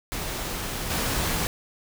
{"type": "noise with level steps", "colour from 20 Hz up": "pink", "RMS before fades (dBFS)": [-31, -26], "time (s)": [0.12, 1.47], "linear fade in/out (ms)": 0, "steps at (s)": 0.9, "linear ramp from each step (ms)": 5, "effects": []}